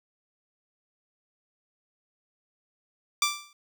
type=tone with exponential decay; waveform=10% pulse; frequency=1174.7 Hz; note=D6; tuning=in tune; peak=-11 dBFS; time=3.22-3.53 s; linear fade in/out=2 ms; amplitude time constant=67 ms; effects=none